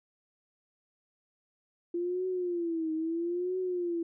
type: tone with vibrato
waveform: sine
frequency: 342.7 Hz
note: F4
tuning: 33 cents flat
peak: -29 dBFS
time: 1.94-4.03 s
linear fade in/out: 5 ms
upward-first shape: triangle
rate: 0.76 Hz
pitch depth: 150 cents each way
effects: none